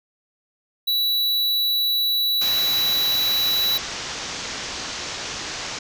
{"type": "tone", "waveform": "square", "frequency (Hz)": 3933, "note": "B7", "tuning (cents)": -8, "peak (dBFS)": -19, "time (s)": [0.87, 3.78], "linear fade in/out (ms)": 10}
{"type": "low-pass noise", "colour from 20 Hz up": "white", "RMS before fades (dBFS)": -31, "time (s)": [2.41, 5.79], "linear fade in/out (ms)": 5, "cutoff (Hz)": 6600, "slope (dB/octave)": 48}
{"effects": []}